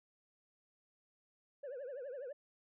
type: tone with vibrato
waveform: sine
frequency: 530 Hz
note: C5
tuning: 22 cents sharp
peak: -40 dBFS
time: 1.63-2.33 s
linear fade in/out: 10 ms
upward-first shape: triangle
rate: 12 Hz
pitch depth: 210 cents each way
effects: tanh soft clip ceiling -41 dBFS

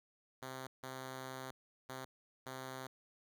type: tone bursts at uneven times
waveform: 5% pulse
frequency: 130.81 Hz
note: C3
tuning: in tune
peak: -33 dBFS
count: 4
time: 0.42-0.67 / 0.83-1.51 / 1.89-2.05 / 2.46-2.87 s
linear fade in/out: 5 ms
effects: none

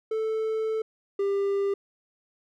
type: tone pair in turn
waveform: triangle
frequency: 440 / 397.7 Hz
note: A4 / G4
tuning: 0 / +25 cents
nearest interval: major second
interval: 175 cents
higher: first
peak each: -23 / -21 dBFS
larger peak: second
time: 0.11-0.82 / 1.19-1.74 s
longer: first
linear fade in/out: 5 ms
effects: none

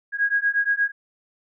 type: beating tone pair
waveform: sine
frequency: 1639 / 1647.5 Hz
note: G#6 / G#6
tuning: -23 / -14 cents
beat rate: 8.5 Hz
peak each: -22 dBFS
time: 0.12-0.92 s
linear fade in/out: 50 ms
effects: none

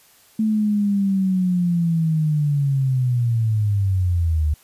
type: linear sweep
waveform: sine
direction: down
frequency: 220 to 73.42 Hz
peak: -16 dBFS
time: 0.39-4.54 s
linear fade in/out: 5 ms
effects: white hiss -53 dBFS RMS until 4.63 s + resampled to 32000 Hz

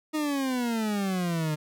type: exponential sweep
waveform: 40% pulse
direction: down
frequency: 313 to 150 Hz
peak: -25 dBFS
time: 0.13-1.56 s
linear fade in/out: 20 ms
effects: none

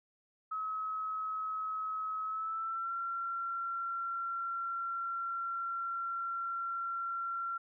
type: tone with pitch glide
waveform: sine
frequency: 1282 to 1366.1 Hz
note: E6 to F6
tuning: -49 to -39 cents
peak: -34 dBFS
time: 0.51-7.58 s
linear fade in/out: 10 ms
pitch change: +110 cents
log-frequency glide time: 2.24-2.94 s
effects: none

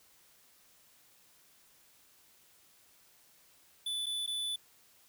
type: tone with dropouts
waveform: square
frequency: 3483 Hz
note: A7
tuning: 18 cents flat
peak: -34 dBFS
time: 3.86-4.56 s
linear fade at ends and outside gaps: 5 ms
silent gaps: 4.06-4.065 / 4.264-4.275 s
effects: white hiss -64 dBFS RMS until 5.08 s

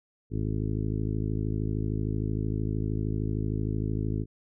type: harmonic tone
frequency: 53.1 Hz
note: G#1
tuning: 39 cents sharp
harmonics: 1 / 2 / 3 / 4 / 5 / 6 / 7 / 8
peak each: -33 / -30 / -34 / -39 / -36 / -38 / -41 / -42 dBFS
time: 0.3-4.26 s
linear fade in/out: 50 ms
effects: none

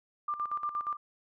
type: tone with tremolo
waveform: sine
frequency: 1190 Hz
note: D6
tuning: 22 cents sharp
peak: -29 dBFS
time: 0.28-0.97 s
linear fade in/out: 5 ms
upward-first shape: square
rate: 8.5 Hz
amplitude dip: 70%
effects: none

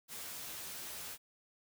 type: noise with comb filter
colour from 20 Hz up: white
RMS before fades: -45 dBFS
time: 0.08-1.18 s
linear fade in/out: 50 ms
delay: 13 ms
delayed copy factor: +0.5
effects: none

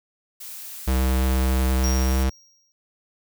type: noise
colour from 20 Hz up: blue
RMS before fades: -37 dBFS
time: 0.4-2.24 s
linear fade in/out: 10 ms
type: tone with pitch glide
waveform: square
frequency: 64.9 to 65.65 Hz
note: C2 to C2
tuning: -13 to +6 cents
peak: -19 dBFS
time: 0.87-2.3 s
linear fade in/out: 10 ms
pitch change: +19 cents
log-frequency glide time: 2.07-2.15 s
type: tone with exponential decay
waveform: square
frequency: 5630 Hz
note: F8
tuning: 13 cents sharp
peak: -26 dBFS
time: 1.84-2.72 s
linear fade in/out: 0 ms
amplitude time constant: 190 ms
effects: none

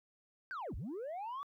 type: linear two-way sweep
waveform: sine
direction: down then up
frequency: 1600 to 38.39 to 1167 Hz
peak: -37 dBFS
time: 0.51-1.43 s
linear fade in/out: 0 ms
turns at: 0.75 s
effects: tanh soft clip ceiling -38 dBFS + 13-bit

